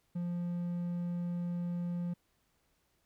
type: tone with hard clipping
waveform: triangle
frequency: 174.6 Hz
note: F3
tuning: in tune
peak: -34 dBFS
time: 0.15-2.14 s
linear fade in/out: 10 ms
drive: 6 dB
effects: pink hiss -75 dBFS RMS until 3.05 s